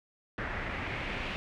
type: noise with low-pass filter sweep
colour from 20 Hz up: pink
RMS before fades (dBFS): -36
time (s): 0.38-1.36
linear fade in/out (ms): 0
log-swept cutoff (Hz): 1800 to 2700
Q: 2.5
effects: none